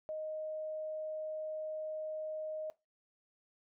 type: tone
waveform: sine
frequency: 622.3 Hz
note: D#5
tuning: in tune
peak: -37 dBFS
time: 0.09-2.7 s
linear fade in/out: 0 ms
effects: noise-tail reverb RT60 0.2 s tail -18 dB re dry